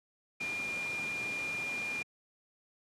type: tone in noise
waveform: sine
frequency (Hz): 2408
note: D7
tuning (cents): +43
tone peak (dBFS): -34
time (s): 0.4-2.03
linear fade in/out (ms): 10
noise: pink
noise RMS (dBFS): -43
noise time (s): 0.4-2.03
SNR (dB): +6
effects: high-pass 150 Hz 12 dB/octave + low-pass 8000 Hz 12 dB/octave

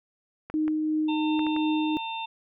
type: clicks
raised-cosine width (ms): 0.5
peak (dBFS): -23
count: 5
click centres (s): 0.5 / 0.68 / 1.393 / 1.467 / 1.564
type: tone with tremolo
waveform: sine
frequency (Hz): 309.5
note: D#4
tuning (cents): -9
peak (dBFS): -22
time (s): 0.54-1.97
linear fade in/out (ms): 0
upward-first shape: triangle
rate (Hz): 2.8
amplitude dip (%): 25
type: harmonic tone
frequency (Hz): 900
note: A5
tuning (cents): +39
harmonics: 1 / 3 / 4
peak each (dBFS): -32 / -37 / -38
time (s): 1.08-2.26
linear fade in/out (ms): 10
effects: none

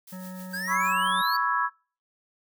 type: noise with tremolo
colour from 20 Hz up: blue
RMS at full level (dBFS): -45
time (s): 0.07-0.94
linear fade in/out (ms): 5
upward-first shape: triangle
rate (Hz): 6.6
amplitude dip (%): 65
type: harmonic tone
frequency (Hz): 185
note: F#3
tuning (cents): 0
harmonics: 1 / 3 / 5 / 7 / 9 / 10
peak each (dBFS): -36 / -46 / -50 / -53 / -55 / -56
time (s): 0.12-1.22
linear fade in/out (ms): 10
type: exponential sweep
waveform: square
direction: up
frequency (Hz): 1568 to 4607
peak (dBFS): -31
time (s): 0.53-1.37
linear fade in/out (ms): 10
type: chord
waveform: sine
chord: C# minor seventh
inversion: third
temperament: equal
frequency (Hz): 987.8 / 1108.7 / 1318.5 / 1661.2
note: B5 / C#6 / E6 / G#6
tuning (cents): 0 / 0 / 0 / 0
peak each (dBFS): -28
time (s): 0.67-1.7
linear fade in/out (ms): 50
effects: noise-tail reverb RT60 0.4 s tail -26 dB re dry

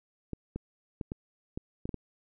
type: clicks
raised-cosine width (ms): 3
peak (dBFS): -22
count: 8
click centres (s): 0.333 / 0.56 / 1.012 / 1.119 / 1.575 / 1.855 / 1.892 / 1.943
effects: none

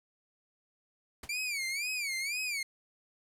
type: noise with exponential decay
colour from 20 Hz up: pink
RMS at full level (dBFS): -39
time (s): 1.23-1.33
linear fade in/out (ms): 5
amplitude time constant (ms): 20
type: tone with vibrato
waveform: sawtooth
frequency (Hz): 2304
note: D7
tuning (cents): -34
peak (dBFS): -29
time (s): 1.29-2.63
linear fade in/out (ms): 5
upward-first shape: sine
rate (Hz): 2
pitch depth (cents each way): 170
effects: low-pass 12000 Hz 12 dB/octave

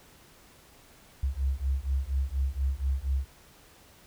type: beating tone pair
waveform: sine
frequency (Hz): 65.41 / 69.61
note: C2 / C#2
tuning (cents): 0 / +8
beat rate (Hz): 4.2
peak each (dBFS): -29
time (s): 1.23-3.25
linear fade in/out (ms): 5
effects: pink hiss -56 dBFS RMS until 4.06 s

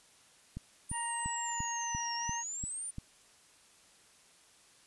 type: click train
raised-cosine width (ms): 5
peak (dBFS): -27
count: 8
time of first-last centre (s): 0.57-2.984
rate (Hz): 2.9
type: exponential two-way sweep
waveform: sine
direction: down then up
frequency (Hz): 9397 to 5460 to 9397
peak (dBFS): -37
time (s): 0.89-2.91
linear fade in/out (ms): 10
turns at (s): 2.15
type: harmonic tone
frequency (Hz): 937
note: A#5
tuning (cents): +9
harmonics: 1 / 2 / 3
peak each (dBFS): -37 / -43 / -47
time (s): 0.91-2.44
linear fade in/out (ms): 50
effects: white hiss -62 dBFS RMS until 4.86 s + resampled to 24000 Hz

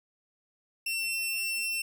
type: tone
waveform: sawtooth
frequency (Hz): 2701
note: E7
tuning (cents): +42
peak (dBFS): -26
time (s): 0.86-1.82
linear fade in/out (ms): 5
effects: none

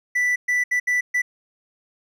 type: tone bursts at uneven times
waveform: triangle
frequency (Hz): 1975.5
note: B6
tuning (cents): 0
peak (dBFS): -16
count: 5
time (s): 0.15-0.36 / 0.48-0.64 / 0.71-0.8 / 0.87-1.01 / 1.14-1.22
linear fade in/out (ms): 10
effects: none

